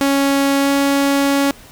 sawtooth tone with pitch glide, 277.2 to 279 Hz, C#4 to C#4, 0 to +11 cents, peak -9 dBFS, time 0.01-1.51 s, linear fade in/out 0 ms, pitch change +11 cents, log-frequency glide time 0.59-0.71 s, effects pink hiss -42 dBFS RMS until 1.71 s

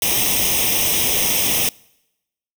white noise with comb filter, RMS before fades -18 dBFS, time 0.02-1.69 s, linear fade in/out 2 ms, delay 0.34 ms, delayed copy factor +0.8, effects noise-tail reverb RT60 0.9 s tail -25 dB re dry

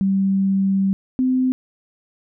sine tone pair in turn, 194 / 256.9 Hz, G3 / C4, -18 / -32 cents, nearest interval perfect fourth, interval 486 cents, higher second, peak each -15 dBFS, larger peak neither, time 0.01-0.93 / 1.19-1.52 s, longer first, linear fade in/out 0 ms, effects none

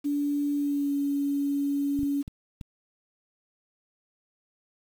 sine tone with pitch glide, 288.2 to 282.8 Hz, D4 to C#4, -33 to +35 cents, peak -24 dBFS, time 0.04-2.23 s, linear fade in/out 20 ms, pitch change -32 cents, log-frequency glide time 0.57-0.92 s
clicks, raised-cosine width 5 ms, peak -26 dBFS, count 4, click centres 1.991 / 2.032 / 2.279 / 2.612 s
effects 8-bit

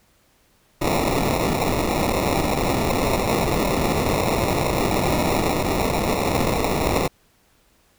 white noise with sample-and-hold, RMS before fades -21 dBFS, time 0.81-7.08 s, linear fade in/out 10 ms, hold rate 1575 Hz, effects pink hiss -60 dBFS RMS until 7.98 s

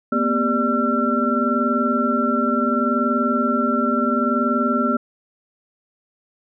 sine tone cluster, 231.6 / 252.3 / 399.1 / 591 / 1354 Hz, A#3 / B3 / G4 / D5 / E6, -11 / +37 / +31 / +11 / +46 cents, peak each -22 / -22 / -27 / -26 / -21 dBFS, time 0.12-4.97 s, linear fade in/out 5 ms, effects none

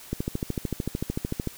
click train, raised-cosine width 3 ms, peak -14 dBFS, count 19, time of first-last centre 0.13-1.473 s, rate 13.4 Hz, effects white hiss -46 dBFS RMS until 1.57 s

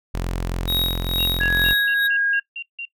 sawtooth tone, 43.65 Hz, F1, in tune, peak -19 dBFS, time 0.14-1.73 s, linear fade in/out 0 ms
square tone with tremolo, 3788 Hz, A#7, 27 cents sharp, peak -20 dBFS, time 0.67-2.08 s, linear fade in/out 20 ms, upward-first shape sine, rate 2.2 Hz, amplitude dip 85%
sine tone bursts, 2765 Hz, F7, 18 cents flat, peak -27 dBFS, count 8, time 1.19-2.854 s, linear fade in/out 5 ms, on 68 ms, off 160 ms
sine tone with pitch glide, 1669 to 1630.9 Hz, G#6 to G#6, +8 to -32 cents, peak -17 dBFS, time 1.4-2.4 s, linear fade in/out 10 ms, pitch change -40 cents, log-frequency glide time 1.51-2.24 s
effects noise-tail reverb RT60 0.1 s tail -20 dB re dry

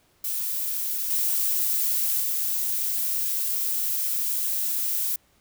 violet noise with level steps, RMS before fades -28 / -24 / -26 dBFS, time 0.24-5.16 s, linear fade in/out 5 ms, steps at 1.1 / 2.2 s, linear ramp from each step 10 ms, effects pink hiss -63 dBFS RMS until 5.4 s

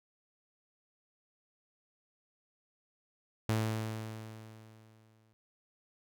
sawtooth tone with exponential decay, 110 Hz, A2, in tune, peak -24 dBFS, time 3.49-5.33 s, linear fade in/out 0 ms, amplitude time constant 400 ms, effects none

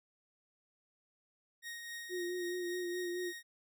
sawtooth tone with tremolo, 1868 Hz, A#6, 3 cents sharp, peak -38 dBFS, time 1.62-3.43 s, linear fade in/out 50 ms, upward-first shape triangle, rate 3.8 Hz, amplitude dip 40%
sine tone with vibrato, 355.2 Hz, F4, 29 cents sharp, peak -36 dBFS, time 2.09-3.33 s, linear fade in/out 50 ms, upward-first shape sine, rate 4.7 Hz, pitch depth 33 cents each way
effects none

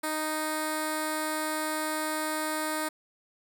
5% pulse tone with notch filter, 310 Hz, D#4, 6 cents flat, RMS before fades -31 dBFS, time 0.03-2.89 s, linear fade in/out 10 ms, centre 2900 Hz, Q 0.81, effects none

